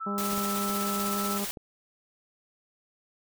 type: tone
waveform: sine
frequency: 1318.5 Hz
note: E6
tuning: in tune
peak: -32 dBFS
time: 0-1.39 s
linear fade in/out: 20 ms
type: harmonic tone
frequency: 201.8 Hz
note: G#3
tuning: 49 cents flat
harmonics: 1 / 2 / 3 / 4 / 5 / 6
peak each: -31 / -37 / -41 / -43 / -45 / -47 dBFS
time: 0.06-1.45 s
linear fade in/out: 10 ms
type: noise with tremolo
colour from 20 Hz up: white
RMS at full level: -33 dBFS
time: 0.18-1.51 s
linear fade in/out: 0 ms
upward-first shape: sine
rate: 16 Hz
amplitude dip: 30%
type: clicks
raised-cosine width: 2 ms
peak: -28 dBFS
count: 4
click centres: 0.333 / 0.379 / 0.697 / 1.572 s
effects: none